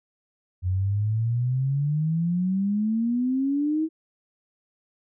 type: exponential sweep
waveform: sine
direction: up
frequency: 89.4 to 323.4 Hz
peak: -21 dBFS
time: 0.62-3.89 s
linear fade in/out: 50 ms
effects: none